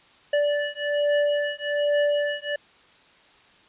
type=beating tone pair; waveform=square; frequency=583 / 584.2 Hz; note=D5 / D5; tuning=-13 / -9 cents; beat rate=1.2 Hz; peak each=-25 dBFS; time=0.33-2.56 s; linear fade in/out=5 ms; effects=white hiss -55 dBFS RMS until 3.68 s + resampled to 8000 Hz